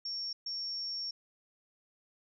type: tone bursts at uneven times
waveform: sine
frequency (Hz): 5490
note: F8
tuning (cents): -31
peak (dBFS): -35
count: 2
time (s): 0.05-0.33 / 0.46-1.11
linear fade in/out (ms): 5
effects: none